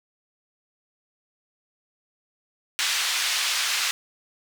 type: band-pass noise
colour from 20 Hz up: white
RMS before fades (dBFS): -25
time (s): 2.79-3.91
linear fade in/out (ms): 0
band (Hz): 1500 to 4900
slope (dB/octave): 12
effects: none